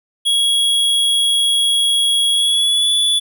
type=tone with pitch glide; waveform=square; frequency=3322 to 3441 Hz; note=G#7 to A7; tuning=0 to -39 cents; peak=-13 dBFS; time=0.25-3.2 s; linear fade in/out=20 ms; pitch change=+61 cents; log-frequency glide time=2.32-2.9 s; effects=none